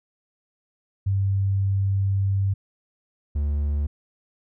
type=tone pair in turn; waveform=sine / triangle; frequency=97.9 / 72.88 Hz; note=G2 / D2; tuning=-2 / -13 cents; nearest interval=perfect fourth; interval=511 cents; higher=first; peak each=-19 dBFS; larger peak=neither; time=1.06-2.54 / 3.35-3.87 s; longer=first; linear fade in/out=10 ms; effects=none